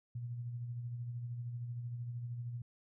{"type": "tone with tremolo", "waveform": "sine", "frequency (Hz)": 120.1, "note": "B2", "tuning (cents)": -48, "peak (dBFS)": -37, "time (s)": [0.15, 2.62], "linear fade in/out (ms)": 5, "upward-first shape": "sine", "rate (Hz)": 13, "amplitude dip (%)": 40, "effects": []}